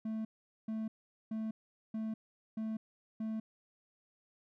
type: tone bursts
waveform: triangle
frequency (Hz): 220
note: A3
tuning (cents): 0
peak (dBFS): -33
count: 6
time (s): 0.05-3.4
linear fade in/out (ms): 5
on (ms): 200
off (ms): 430
effects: none